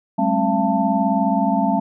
sine tone cluster, 193.2 / 212.4 / 267.6 / 682 / 887 Hz, G3 / G#3 / C4 / F5 / A5, -25 / +39 / +39 / -41 / +14 cents, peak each -22 dBFS, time 0.18-1.8 s, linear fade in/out 10 ms, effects none

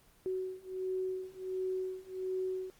sine beating tone pair, 373 / 374.4 Hz, F#4 / F#4, +14 / +20 cents, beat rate 1.4 Hz, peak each -38 / -37 dBFS, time 0.26-2.7 s, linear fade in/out 0 ms, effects pink hiss -64 dBFS RMS until 2.79 s + Opus 24 kbps

